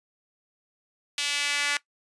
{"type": "tone with high-pass filter sweep", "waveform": "sawtooth", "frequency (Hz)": 288.6, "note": "D4", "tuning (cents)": -30, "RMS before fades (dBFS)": -27, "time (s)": [1.18, 1.77], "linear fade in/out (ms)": 2, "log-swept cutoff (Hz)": [3000, 1800], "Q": 1.7, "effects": ["noise-tail reverb RT60 0.1 s tail -19 dB re dry", "resampled to 22050 Hz"]}